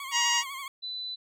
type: tone with vibrato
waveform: 20% pulse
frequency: 1090 Hz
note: C#6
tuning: 29 cents flat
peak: -31 dBFS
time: 0-0.68 s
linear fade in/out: 2 ms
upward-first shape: sine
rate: 12 Hz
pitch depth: 68 cents each way
type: harmonic tone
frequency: 950 Hz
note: A#5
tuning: 33 cents sharp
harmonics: 1 / 2 / 3 / 4 / 5 / 6 / 7 / 8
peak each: -30 / -30 / -27 / -40 / -34 / -34 / -31 / -38 dBFS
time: 0.11-0.44 s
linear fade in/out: 50 ms
type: tone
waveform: sine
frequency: 3995 Hz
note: B7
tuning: 19 cents sharp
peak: -33 dBFS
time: 0.82-1.16 s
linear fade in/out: 20 ms
effects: none